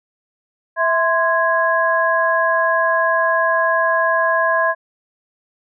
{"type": "tone cluster", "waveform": "sine", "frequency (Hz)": [657, 1040, 1657], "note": ["E5", "C6", "G#6"], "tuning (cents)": [-6, -11, -4], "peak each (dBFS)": -18, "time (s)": [0.76, 4.75], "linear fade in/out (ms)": 50, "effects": []}